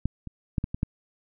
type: clicks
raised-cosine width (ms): 5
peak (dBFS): -12 / -24 / -12 / -15 / -18 / -12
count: 6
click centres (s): 0.056 / 0.273 / 0.582 / 0.641 / 0.745 / 0.831
effects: none